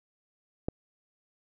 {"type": "click", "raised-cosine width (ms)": 2, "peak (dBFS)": -16, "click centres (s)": 0.685, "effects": []}